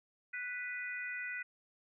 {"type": "harmonic tone", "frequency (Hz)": 493.9, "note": "B4", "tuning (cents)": 0, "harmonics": [3, 4, 5], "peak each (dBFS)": [-42, -41, -45], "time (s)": [0.33, 1.43], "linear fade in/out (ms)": 10, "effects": []}